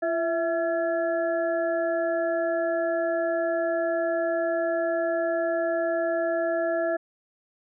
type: harmonic tone with a mistuned harmonic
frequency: 340 Hz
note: F4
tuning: 46 cents flat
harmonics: 1 / 2 / 4 / 5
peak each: -30 / -24 / -38 / -34 dBFS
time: 0.02-6.97 s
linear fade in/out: 10 ms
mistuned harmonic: 2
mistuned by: -53 cents
effects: none